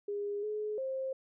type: tone with pitch steps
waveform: sine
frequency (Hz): 408.4 / 424.3 / 529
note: G#4 / G#4 / C5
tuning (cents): -29 / +37 / +19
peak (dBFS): -33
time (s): 0.08-1.13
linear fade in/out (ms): 5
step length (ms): 350
effects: none